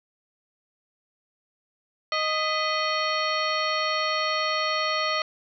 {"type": "harmonic tone with a mistuned harmonic", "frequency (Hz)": 622.3, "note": "D#5", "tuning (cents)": 0, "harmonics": [1, 2, 3, 4, 5, 6, 7, 9], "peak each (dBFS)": [-30, -27, -31, -34, -34, -40, -31, -41], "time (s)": [2.12, 5.22], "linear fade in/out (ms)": 2, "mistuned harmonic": 3, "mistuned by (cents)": 120, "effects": []}